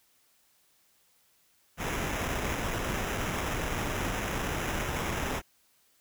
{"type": "noise with sample-and-hold", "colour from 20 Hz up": "pink", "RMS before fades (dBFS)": -32, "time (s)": [1.77, 5.42], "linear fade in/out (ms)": 50, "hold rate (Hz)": 4410, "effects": ["white hiss -67 dBFS RMS until 6 s"]}